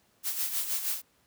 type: noise with tremolo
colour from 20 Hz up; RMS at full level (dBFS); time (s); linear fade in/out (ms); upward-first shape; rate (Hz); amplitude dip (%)
blue; -29; 0.23-1.02; 50; sine; 6.4; 60
effects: pink hiss -67 dBFS RMS until 1.26 s + high-pass 80 Hz 12 dB/octave